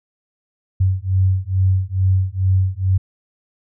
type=beating tone pair; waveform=sine; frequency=93.2 / 95.5 Hz; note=F#2 / G2; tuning=+13 / -45 cents; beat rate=2.3 Hz; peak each=-17 / -17 dBFS; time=0.8-2.98 s; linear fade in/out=10 ms; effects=none